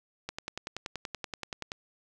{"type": "click train", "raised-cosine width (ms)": 0.2, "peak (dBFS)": -18, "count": 16, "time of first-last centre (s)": [0.29, 1.719], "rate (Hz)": 10.5, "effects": []}